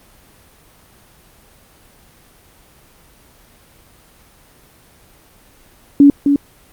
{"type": "tone with echo", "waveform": "sine", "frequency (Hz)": 283.7, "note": "C#4", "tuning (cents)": 40, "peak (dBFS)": -3, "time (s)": [6, 6.1], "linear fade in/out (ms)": 2, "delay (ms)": 260, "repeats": 1, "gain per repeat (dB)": -6, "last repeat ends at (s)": 6.36, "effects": ["pink hiss -48 dBFS RMS until 6.72 s", "Opus 24 kbps"]}